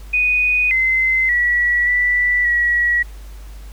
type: tone with pitch steps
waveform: sine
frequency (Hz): 2483 / 2061 / 1938 / 1967 / 1923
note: D#7 / C7 / B6 / B6 / B6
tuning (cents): -4 / -27 / -33 / -7 / -47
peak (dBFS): -13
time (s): 0.13-3.03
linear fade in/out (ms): 10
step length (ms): 580
effects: added 50 Hz sine -32 dBFS peak until 3.72 s + pink hiss -47 dBFS RMS until 3.72 s